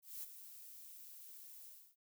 violet noise with ADSR envelope, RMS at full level -45 dBFS, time 0.02-1.96 s, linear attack 210 ms, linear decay 21 ms, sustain -10 dB, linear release 290 ms, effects none

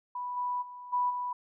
sine tone with level steps, 986 Hz, B5, 3 cents flat, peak -33 / -29 / -42 / -25 / -31 dBFS, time 0.15-1.33 s, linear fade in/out 5 ms, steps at 0.36 / 0.61 / 0.92 / 1.09 s, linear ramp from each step 20 ms, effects none

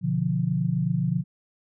sine chord, B diminished, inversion none, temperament equal, 123.47 / 146.83 / 174.61 Hz, B2 / D3 / F3, 0 / 0 / 0 cents, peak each -28 / -26 / -25 dBFS, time 0.01-1.24 s, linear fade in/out 50 ms, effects none

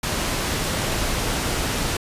pink low-pass noise, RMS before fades -24 dBFS, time 0.03-1.97 s, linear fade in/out 5 ms, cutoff 11000 Hz, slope 12 dB/octave, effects resampled to 32000 Hz

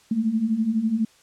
sine beating tone pair, 213.1 / 225.1 Hz, G#3 / A3, +45 / +40 cents, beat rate 12 Hz, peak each -26 / -21 dBFS, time 0.11-1.05 s, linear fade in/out 5 ms, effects white hiss -56 dBFS RMS until 1.22 s + low-pass 8000 Hz 12 dB/octave

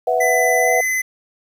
sine chord, B suspended fourth, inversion none, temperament equal, 493.9 / 659.3 / 740 Hz, B4 / E5 / F#5, 0 / 0 / 0 cents, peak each -19 dBFS, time 0.07-0.81 s, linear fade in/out 5 ms
square tone with pitch glide, 2003 to 2029 Hz, B6 to B6, +24 to +46 cents, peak -18 dBFS, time 0.2-1.02 s, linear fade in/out 10 ms, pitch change +22 cents, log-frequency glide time 0.61-0.73 s
effects 8-bit

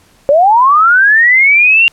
sine linear sweep, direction up, 542 to 2794 Hz, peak -4 dBFS, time 0.29-1.88 s, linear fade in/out 0 ms, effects pink hiss -48 dBFS RMS until 1.92 s + low-pass 12000 Hz 12 dB/octave

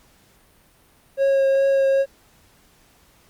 triangle tone with vibrato, 544 Hz, C#5, 33 cents flat, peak -13 dBFS, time 1.17-2.06 s, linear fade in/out 50 ms, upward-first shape triangle, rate 2.5 Hz, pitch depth 14 cents each way, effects pink hiss -56 dBFS RMS until 3.29 s + Opus 48 kbps

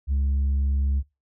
sine tone, 69 Hz, C#2, 7 cents flat, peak -17 dBFS, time 0.07-1.03 s, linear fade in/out 50 ms, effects noise-tail reverb RT60 0.3 s tail -25 dB re dry + tanh soft clip ceiling -19 dBFS

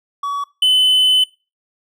triangle tone pair in turn, 1133 / 3025 Hz, C#6 / F#7, +37 / +38 cents, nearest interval octave + perfect fourth, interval 1701 cents, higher second, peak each -17 / -8 dBFS, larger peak second, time 0.23-0.44 / 0.62-1.24 s, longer second, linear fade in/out 5 ms, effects noise-tail reverb RT60 0.3 s tail -21 dB re dry

